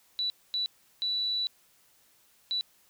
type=tone bursts at uneven times; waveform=sine; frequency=3951 Hz; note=B7; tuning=in tune; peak=-27 dBFS; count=4; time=0.19-0.3 / 0.54-0.66 / 1.02-1.47 / 2.51-2.61 s; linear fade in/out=0 ms; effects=white hiss -64 dBFS RMS until 2.89 s